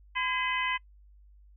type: harmonic tone with a mistuned harmonic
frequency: 509 Hz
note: C5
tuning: 48 cents flat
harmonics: 2 / 3 / 4 / 5 / 6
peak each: -32 / -37 / -31 / -35 / -37 dBFS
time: 0.15-0.78 s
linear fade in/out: 20 ms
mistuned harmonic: 3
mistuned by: +120 cents
effects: noise-tail reverb RT60 0.1 s tail -23 dB re dry + added 50 Hz sine -53 dBFS peak until 1.56 s